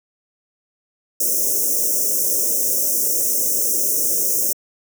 white band-stop noise, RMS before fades -19 dBFS, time 1.2-4.53 s, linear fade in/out 5 ms, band 600 to 5500 Hz, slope 96 dB/octave, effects high-pass 300 Hz 12 dB/octave

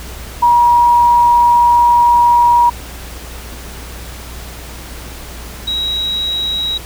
sine tone pair in turn, 956 / 3841 Hz, A#5 / B7, +43 / -49 cents, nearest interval 2 octaves, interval 2408 cents, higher second, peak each -6 / -15 dBFS, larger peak first, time 0.42-2.7 / 5.67-6.78 s, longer first, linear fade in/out 10 ms, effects added 60 Hz sine -30 dBFS peak until 6.85 s + pink hiss -32 dBFS RMS until 6.85 s

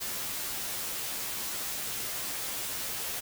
white noise with comb filter, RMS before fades -35 dBFS, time 0-3.21 s, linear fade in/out 20 ms, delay 12 ms, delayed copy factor -0.75, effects none

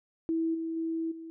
sine tone with level steps, 326.6 Hz, E4, 16 cents flat, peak -26 / -31 / -29 / -40 dBFS, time 0.29-1.3 s, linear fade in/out 0 ms, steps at 0.54 / 0.76 / 1.11 s, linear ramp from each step 10 ms, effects none

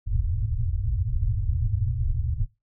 white low-pass noise, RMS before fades -25 dBFS, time 0.06-2.46 s, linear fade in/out 20 ms, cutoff 120 Hz, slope 96 dB/octave, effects noise-tail reverb RT60 0.2 s tail -17 dB re dry

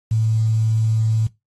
sine tone with quantisation, 110.8 Hz, A2, 13 cents sharp, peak -15 dBFS, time 0.11-1.27 s, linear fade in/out 5 ms, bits 7, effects noise-tail reverb RT60 0.2 s tail -20 dB re dry + AAC 32 kbps

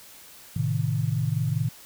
sine chord, A diminished, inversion none, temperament equal, 110 / 130.81 / 155.56 Hz, A2 / C3 / Eb3, 0 / 0 / 0 cents, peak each -27 dBFS, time 0.56-1.69 s, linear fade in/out 5 ms, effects white hiss -48 dBFS RMS until 1.85 s

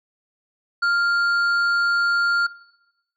sine tone pair together, 1396.9 / 4450 Hz, F6 / C#8, 0 / +6 cents, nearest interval octave + minor sixth, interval 2006 cents, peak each -16 / -27 dBFS, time 0.82-2.47 s, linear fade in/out 10 ms, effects noise-tail reverb RT60 1.0 s tail -21 dB re dry + tanh soft clip ceiling -13 dBFS

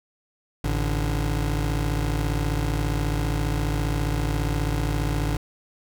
25% pulse tone pair together, 54.84 / 146.4 Hz, A1 / D3, -5 / -5 cents, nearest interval octave + perfect fourth, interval 1700 cents, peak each -20 / -24 dBFS, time 0.64-5.37 s, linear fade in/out 5 ms, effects none

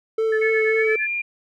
triangle tone with vibrato, 440.9 Hz, A4, 4 cents sharp, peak -16 dBFS, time 0.18-0.96 s, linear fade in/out 5 ms, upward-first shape triangle, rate 3.8 Hz, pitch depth 19 cents each way
sine tone with tremolo, 1732 Hz, A6, 28 cents flat, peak -22 dBFS, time 0.32-1.07 s, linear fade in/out 5 ms, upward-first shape sine, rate 8.8 Hz, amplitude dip 100%
sine tone with pitch glide, 2200 to 2399 Hz, C#7 to D7, -14 to +36 cents, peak -22 dBFS, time 0.41-1.22 s, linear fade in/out 10 ms, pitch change +150 cents, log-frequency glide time 0.78-1.03 s
effects none

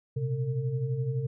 sine tone cluster, 120.1 / 131.9 / 453.5 Hz, B2 / C3 / A#4, -48 / +14 / -48 cents, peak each -35 / -28 / -37 dBFS, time 0.16-1.27 s, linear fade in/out 10 ms, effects none

